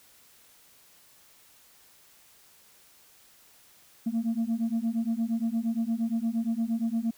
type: beating tone pair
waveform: sine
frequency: 224.1 / 232.7 Hz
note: A3 / A#3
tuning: +32 / -3 cents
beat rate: 8.6 Hz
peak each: -27 dBFS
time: 4.06-7.11 s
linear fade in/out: 10 ms
effects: tanh soft clip ceiling -22 dBFS + white hiss -58 dBFS RMS until 7.17 s